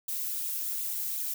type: noise with flanger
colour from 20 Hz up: violet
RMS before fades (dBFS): -33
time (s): 0.08-1.34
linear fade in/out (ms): 5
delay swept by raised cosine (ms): 0.27 to 3.27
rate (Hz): 2.7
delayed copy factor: +0.65
effects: none